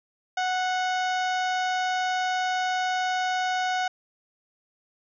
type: harmonic tone with a mistuned harmonic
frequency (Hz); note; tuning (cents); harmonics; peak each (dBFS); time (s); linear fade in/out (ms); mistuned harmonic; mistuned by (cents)
739; F#5; -2; 1 / 2 / 3 / 4 / 5 / 6 / 7 / 8 / 9; -25 / -30 / -37 / -38 / -40 / -45 / -44 / -47 / -46; 0.37-3.88; 5; 3; -26
effects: none